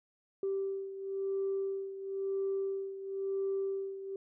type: beating tone pair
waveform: sine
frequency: 389.7 / 390.68 Hz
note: G4 / G4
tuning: -10 / -6 cents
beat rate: 0.98 Hz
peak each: -33 / -38 dBFS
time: 0.43-4.16 s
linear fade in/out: 2 ms
effects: tanh soft clip ceiling -26 dBFS